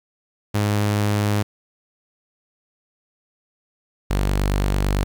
sawtooth tone pair in turn, 103.7 / 48.94 Hz, G#2 / G1, -2 / -2 cents, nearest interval octave + minor second, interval 1300 cents, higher first, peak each -14 dBFS, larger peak neither, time 0.54-1.43 / 4.1-5.04 s, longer second, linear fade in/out 10 ms, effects 9-bit

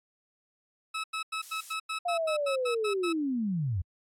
20% pulse tone bursts, 1297 Hz, E6, 28 cents flat, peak -26 dBFS, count 12, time 0.94-3.13 s, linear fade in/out 10 ms, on 100 ms, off 90 ms
violet noise, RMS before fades -39 dBFS, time 1.42-1.74 s, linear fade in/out 10 ms
sine linear sweep, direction down, 712 to 79 Hz, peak -27 dBFS, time 2.05-3.82 s, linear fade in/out 10 ms
effects low-pass 9000 Hz 12 dB/octave + AAC 64 kbps

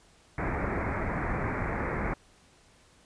pink low-pass noise, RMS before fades -31 dBFS, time 0.38-2.14 s, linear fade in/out 2 ms, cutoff 2300 Hz, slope 96 dB/octave, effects pink hiss -60 dBFS RMS until 3.05 s + resampled to 22050 Hz

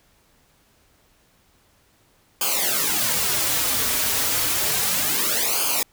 white noise with flanger, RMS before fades -22 dBFS, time 2.41-5.83 s, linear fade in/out 2 ms, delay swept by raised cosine 0.52 to 5.82 ms, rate 0.31 Hz, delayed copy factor -0.85, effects pink hiss -60 dBFS RMS until 5.92 s

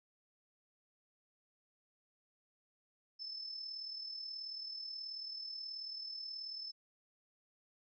sine tone with amplitude modulation, 5260 Hz, E8, 5 cents flat, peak -40 dBFS, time 3.19-6.72 s, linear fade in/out 20 ms, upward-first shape sine, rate 38.5 Hz, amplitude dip 50%, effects none

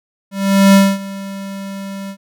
square tone with ADSR envelope, 196 Hz, G3, in tune, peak -5 dBFS, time 0.31-2.17 s, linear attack 430 ms, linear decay 240 ms, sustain -20 dB, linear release 73 ms, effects none

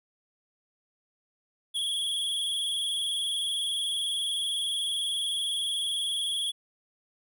square tone with vibrato, 3322 Hz, G#7, in tune, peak -28 dBFS, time 1.74-6.52 s, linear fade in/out 20 ms, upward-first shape square, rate 20 Hz, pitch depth 45 cents each way, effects none

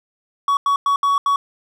triangle tone bursts at uneven times, 1124 Hz, C#6, 24 cents sharp, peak -12 dBFS, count 5, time 0.48-0.57 / 0.66-0.76 / 0.86-0.96 / 1.03-1.18 / 1.26-1.36 s, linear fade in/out 2 ms, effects none

